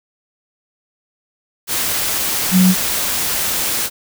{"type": "tone in noise", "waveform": "sine", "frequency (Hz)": 185, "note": "F#3", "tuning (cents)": 0, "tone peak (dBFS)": -8, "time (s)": [2.51, 2.75], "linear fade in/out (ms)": 50, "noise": "white", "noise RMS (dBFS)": -19, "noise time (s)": [1.67, 3.9], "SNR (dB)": 8, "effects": []}